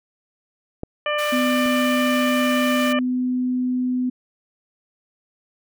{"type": "clicks", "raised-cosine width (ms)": 2, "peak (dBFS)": [-15, -25], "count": 2, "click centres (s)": [0.834, 1.66]}
{"type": "harmonic tone", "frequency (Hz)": 595, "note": "D5", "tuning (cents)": 22, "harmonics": [1, 2, 3, 4, 5], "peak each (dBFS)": [-23, -26, -28, -29, -30], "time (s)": [1.06, 2.99], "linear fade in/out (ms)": 2}
{"type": "high-pass noise", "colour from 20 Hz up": "pink", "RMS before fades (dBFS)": -34, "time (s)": [1.18, 2.93], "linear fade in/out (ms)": 10, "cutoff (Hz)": 1100, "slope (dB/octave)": 48}
{"type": "tone", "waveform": "sine", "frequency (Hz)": 251.7, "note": "B3", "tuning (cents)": 33, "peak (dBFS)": -19, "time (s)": [1.32, 4.1], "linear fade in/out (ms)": 10}
{"effects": []}